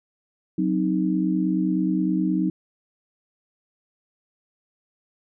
sine chord, C diminished, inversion second, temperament equal, 185 / 261.6 / 311.1 Hz, Gb3 / C4 / Eb4, 0 / 0 / 0 cents, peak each -23 / -27 / -23 dBFS, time 0.58-2.5 s, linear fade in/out 5 ms, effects none

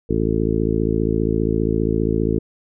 harmonic tone, 55 Hz, A1, in tune, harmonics 1 / 2 / 3 / 4 / 5 / 6 / 7 / 8, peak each -25 / -25 / -25 / -25 / -25 / -25 / -25 / -25 dBFS, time 0.09-2.39 s, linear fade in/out 10 ms, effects none

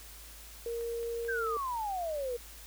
sine tone with pitch glide, 466.2 to 452.9 Hz, A#4 to A#4, 0 to -50 cents, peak -33 dBFS, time 0.66-1.57 s, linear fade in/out 2 ms, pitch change -50 cents, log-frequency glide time 1.31-1.42 s
click train, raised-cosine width 0.3 ms, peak -36 dBFS, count 4, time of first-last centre 0.81-1.469 s, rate 4.55 Hz
sine exponential sweep, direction down, 1617 to 466.2 Hz, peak -32 dBFS, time 1.28-2.37 s, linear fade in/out 10 ms
effects added 53 Hz sine -51 dBFS peak until 2.66 s + white hiss -51 dBFS RMS until 2.66 s

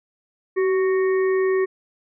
harmonic tone with a mistuned harmonic, 370 Hz, F#4, in tune, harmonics 1 / 3 / 5 / 6, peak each -17 / -32 / -31 / -39 dBFS, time 0.56-1.66 s, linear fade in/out 20 ms, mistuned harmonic 1, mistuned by +44 cents, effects none

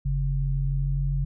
sine tone pair together, 45.94 / 138.59 Hz, F#1 / C#3, -12 / 0 cents, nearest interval octave + perfect fifth, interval 1912 cents, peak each -25 dBFS, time 0.05-1.25 s, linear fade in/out 10 ms, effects none

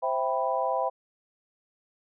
sine chord, C major seventh, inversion none, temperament equal, 523.3 / 659.3 / 784 / 987.8 Hz, C5 / E5 / G5 / B5, 0 / 0 / 0 / 0 cents, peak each -30 dBFS, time 0.02-0.9 s, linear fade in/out 20 ms, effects none

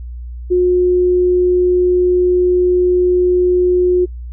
sine tone, 360 Hz, F#4, 47 cents flat, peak -9 dBFS, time 0.5-4.06 s, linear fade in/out 20 ms, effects noise-tail reverb RT60 0.1 s tail -25 dB re dry + added 60 Hz sine -25 dBFS peak until 4.32 s

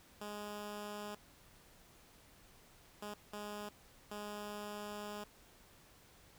10% pulse tone bursts at uneven times, 207.7 Hz, G#3, in tune, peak -35 dBFS, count 4, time 0.21-1.15 / 3.02-3.14 / 3.33-3.69 / 4.11-5.24 s, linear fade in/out 5 ms, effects pink hiss -63 dBFS RMS until 6.38 s

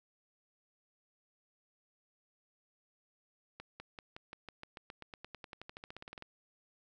accelerating click train, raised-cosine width 0.3 ms, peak -30 dBFS, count 26, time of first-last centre 3.6-6.224 s, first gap 200 ms, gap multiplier 0.94, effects none

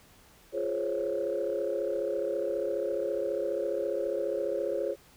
sine chord, Db major seventh, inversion first, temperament just, 346.5 / 415.8 / 519.7 / 554.4 Hz, F4 / Ab4 / C5 / Db5, -14 / +2 / -12 / 0 cents, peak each -35 / -33 / -34 / -31 dBFS, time 0.52-4.96 s, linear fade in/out 50 ms, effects tanh soft clip ceiling -20 dBFS + pink hiss -58 dBFS RMS until 5.16 s

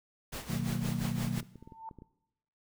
pink noise with tremolo, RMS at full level -39 dBFS, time 0.32-1.41 s, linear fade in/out 10 ms, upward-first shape sine, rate 5.8 Hz, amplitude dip 70%
sine chord, B major seventh, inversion none, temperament just, 123.47 / 154.34 / 185.21 / 231.5 Hz, B2 / D#3 / F#3 / A#3, 0 / -14 / +2 / -12 cents, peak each -36 dBFS, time 0.47-1.43 s, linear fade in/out 50 ms
clicks, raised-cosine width 3 ms, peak -36 dBFS, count 10, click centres 1.33 / 1.385 / 1.429 / 1.557 / 1.626 / 1.675 / 1.722 / 1.912 / 1.987 / 2.021 s
sine tone with exponential growth, 894 Hz, A5, 27 cents sharp, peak -37 dBFS, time 1.54-1.89 s, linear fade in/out 1 ms, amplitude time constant 75 ms
effects noise-tail reverb RT60 0.9 s tail -20 dB re dry

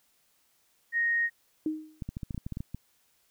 sine tone, 1864.7 Hz, A#6, in tune, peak -24 dBFS, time 0.92-1.3 s, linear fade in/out 50 ms
sine tone with exponential decay, 311.1 Hz, D#4, in tune, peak -24 dBFS, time 1.66-2.01 s, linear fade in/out 2 ms, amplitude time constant 76 ms
clicks, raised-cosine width 5 ms, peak -23 dBFS, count 12, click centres 2.022 / 2.09 / 2.169 / 2.232 / 2.308 / 2.346 / 2.378 / 2.465 / 2.523 / 2.571 / 2.605 / 2.746 s
effects white hiss -69 dBFS RMS until 3.3 s

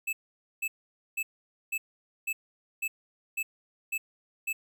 square tone bursts, 2616 Hz, E7, 14 cents flat, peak -29 dBFS, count 9, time 0.07-4.53 s, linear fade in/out 10 ms, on 60 ms, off 490 ms, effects none

